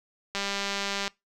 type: click train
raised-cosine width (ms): 0.2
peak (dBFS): -13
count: 146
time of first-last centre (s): 0.35-1.079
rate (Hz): 199
effects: noise-tail reverb RT60 0.2 s tail -23 dB re dry